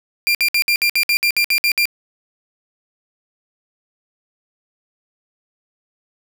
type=tone bursts; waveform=30% pulse; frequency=2385 Hz; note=D7; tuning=26 cents sharp; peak=-11 dBFS; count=12; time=0.27-1.855 s; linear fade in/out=0 ms; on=78 ms; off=59 ms; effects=none